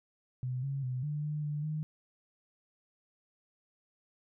sine tone with pitch steps, 126.9 / 137.8 / 127.1 / 148.6 / 150.3 / 148.2 / 153.9 Hz, B2 / C#3 / C3 / D3 / D3 / D3 / D#3, +47 / -10 / -50 / +21 / +40 / +16 / -19 cents, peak -32 dBFS, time 0.43-1.83 s, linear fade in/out 0 ms, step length 200 ms, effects none

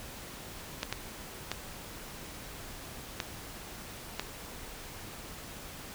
clicks, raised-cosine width 0.2 ms, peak -14 dBFS, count 5, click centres 0.831 / 0.926 / 1.516 / 3.202 / 4.196 s, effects pink hiss -45 dBFS RMS until 5.94 s

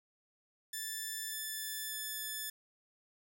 5% pulse tone with pitch steps, 1760 / 1749.9 / 1739.8 Hz, A6 / A6 / A6, 0 / -10 / -20 cents, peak -28 dBFS, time 0.73-2.5 s, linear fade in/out 5 ms, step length 590 ms, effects none

